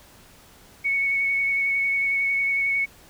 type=tone with vibrato; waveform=sine; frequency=2217 Hz; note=C#7; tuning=in tune; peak=-20 dBFS; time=0.84-2.86 s; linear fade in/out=20 ms; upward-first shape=sine; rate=11 Hz; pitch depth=14 cents each way; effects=pink hiss -51 dBFS RMS until 3.09 s